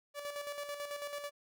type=tone with tremolo; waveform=sawtooth; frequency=578 Hz; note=D5; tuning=28 cents flat; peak=-34 dBFS; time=0.14-1.31 s; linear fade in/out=50 ms; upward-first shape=square; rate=9.1 Hz; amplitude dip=50%; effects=none